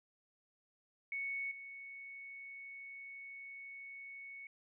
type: tone with level steps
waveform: sine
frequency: 2217 Hz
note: C#7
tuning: in tune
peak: -37 / -47 dBFS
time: 1.12-4.47 s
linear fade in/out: 2 ms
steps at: 1.51 s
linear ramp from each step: 5 ms
effects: none